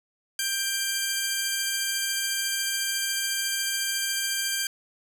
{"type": "tone pair together", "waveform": "10% pulse", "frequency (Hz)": [1582, 2366], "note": ["G6", "D7"], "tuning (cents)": [15, 12], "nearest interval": "perfect fifth", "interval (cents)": 697, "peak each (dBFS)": [-18, -23], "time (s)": [0.39, 4.67], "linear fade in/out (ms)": 2, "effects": []}